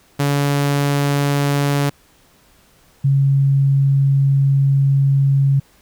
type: tone pair in turn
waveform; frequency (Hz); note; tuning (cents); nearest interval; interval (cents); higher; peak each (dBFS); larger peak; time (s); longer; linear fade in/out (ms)
sawtooth / sine; 142.4 / 137.79; C#3 / C#3; +47 / -10; minor second; 57; first; -11; neither; 0.19-1.9 / 3.04-5.6; second; 10
effects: pink hiss -53 dBFS RMS until 5.81 s